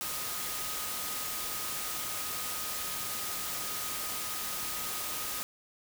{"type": "tone in noise", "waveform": "sine", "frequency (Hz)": 1249, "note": "D#6", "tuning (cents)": 6, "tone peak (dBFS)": -45, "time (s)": [0.01, 5.43], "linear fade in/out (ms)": 0, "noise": "white", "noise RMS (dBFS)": -36, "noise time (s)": [0.01, 5.43], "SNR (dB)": -12, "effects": []}